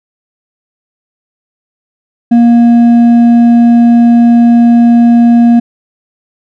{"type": "tone with hard clipping", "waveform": "sine", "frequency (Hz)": 235.8, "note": "A#3", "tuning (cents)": 20, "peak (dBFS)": -3, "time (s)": [2.31, 5.6], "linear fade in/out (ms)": 10, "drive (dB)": 4, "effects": []}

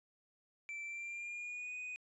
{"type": "tone with pitch glide", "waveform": "triangle", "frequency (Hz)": [2335, 2488], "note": ["D7", "D#7"], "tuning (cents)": [-11, -1], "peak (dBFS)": -40, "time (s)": [0.69, 1.96], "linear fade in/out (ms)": 0, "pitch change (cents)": 110, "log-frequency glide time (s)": [0.84, 1.78], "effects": ["resampled to 24000 Hz"]}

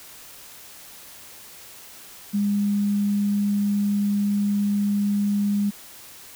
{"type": "tone", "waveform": "sine", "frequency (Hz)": 203.6, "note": "G#3", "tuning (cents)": -34, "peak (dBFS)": -19, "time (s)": [2.33, 5.71], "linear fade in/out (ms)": 20, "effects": ["white hiss -44 dBFS RMS until 6.35 s"]}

